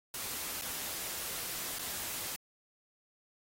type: noise with dropouts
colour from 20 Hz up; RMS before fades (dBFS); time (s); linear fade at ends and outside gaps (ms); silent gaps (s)
white; -39; 0.14-2.36; 2; 0.614-0.619 / 1.787-1.792
effects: AAC 48 kbps